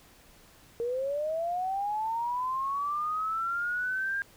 sine linear sweep, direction up, 460 to 1614 Hz, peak -28 dBFS, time 0.8-4.22 s, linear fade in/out 0 ms, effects pink hiss -57 dBFS RMS until 4.36 s

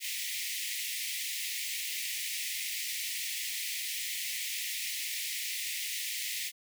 pink high-pass noise, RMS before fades -36 dBFS, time 0-6.52 s, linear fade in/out 50 ms, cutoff 1900 Hz, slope 96 dB/octave, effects none

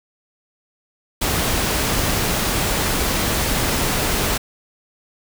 pink noise, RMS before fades -20 dBFS, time 1.21-4.38 s, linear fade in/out 10 ms, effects none

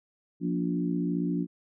harmonic tone with a mistuned harmonic, 58.5 Hz, A#1, 7 cents sharp, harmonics 3 / 4 / 5 / 6, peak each -29 / -34 / -30 / -37 dBFS, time 0.4-1.47 s, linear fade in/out 50 ms, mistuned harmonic 5, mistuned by -23 cents, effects none

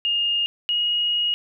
sine tone pair in turn, 2835 / 2883 Hz, F7 / F#7, +25 / -46 cents, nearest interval unison, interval 29 cents, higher second, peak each -19 dBFS, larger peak neither, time 0.05-0.46 / 0.69-1.34 s, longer second, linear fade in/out 0 ms, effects none

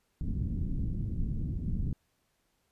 pink low-pass noise, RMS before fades -32 dBFS, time 0.21-1.93 s, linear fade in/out 2 ms, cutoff 230 Hz, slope 24 dB/octave, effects pink hiss -75 dBFS RMS until 2.71 s + resampled to 32000 Hz

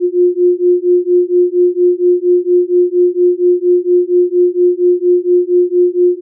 sine beating tone pair, 354 / 358.3 Hz, F4 / F4, +23 / +44 cents, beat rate 4.3 Hz, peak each -11 dBFS, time 0-6.21 s, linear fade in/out 50 ms, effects none

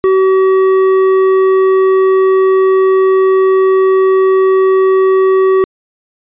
sine tone with hard clipping, 380 Hz, F#4, 46 cents sharp, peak -8 dBFS, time 0.04-5.64 s, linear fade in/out 0 ms, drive 8 dB, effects resampled to 8000 Hz

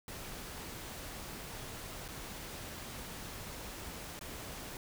pink noise with dropouts, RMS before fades -45 dBFS, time 0.08-4.77 s, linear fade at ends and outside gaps 1 ms, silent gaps 2.08-2.086 / 4.192-4.211 s, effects none

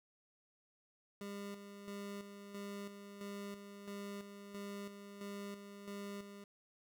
25% pulse tone with tremolo, 201.4 Hz, G3, 47 cents sharp, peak -40 dBFS, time 1.21-6.44 s, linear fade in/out 2 ms, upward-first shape square, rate 1.5 Hz, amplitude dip 55%, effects none

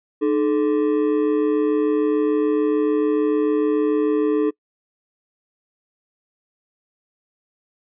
triangle ring-modulated tone, 367.5 Hz, F#4, 12 cents flat, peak -11 dBFS, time 0.21-4.51 s, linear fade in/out 20 ms, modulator 63.4 Hz, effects noise-tail reverb RT60 0.1 s tail -25 dB re dry + resampled to 8000 Hz

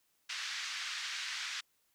pink band-pass noise, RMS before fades -40 dBFS, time 0.29-1.61 s, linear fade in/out 10 ms, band 1500 to 6000 Hz, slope 24 dB/octave, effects white hiss -75 dBFS RMS until 1.94 s

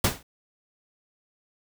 pink noise with exponential decay, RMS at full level -17 dBFS, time 0.04-0.23 s, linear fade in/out 5 ms, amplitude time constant 40 ms, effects none

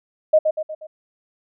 sine tone with echo, 622.3 Hz, D#5, in tune, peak -9 dBFS, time 0.33-0.39 s, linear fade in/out 10 ms, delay 120 ms, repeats 4, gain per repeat -6 dB, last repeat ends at 0.87 s, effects none

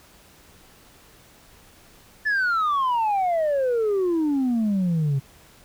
sine exponential sweep, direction down, 1760 to 132.8 Hz, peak -17 dBFS, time 2.25-5.2 s, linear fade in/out 20 ms, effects tanh soft clip ceiling -18 dBFS + pink hiss -52 dBFS RMS until 5.64 s

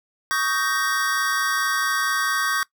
square chord, Eb dominant seventh, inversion third, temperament just, 1120.1 / 1244.5 / 1555.6 / 1866.8 Hz, Db6 / Eb6 / G6 / Bb6, +18 / 0 / -14 / +2 cents, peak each -26 / -30 / -25 / -29 dBFS, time 0.31-2.63 s, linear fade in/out 0 ms, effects noise-tail reverb RT60 0.1 s tail -21 dB re dry

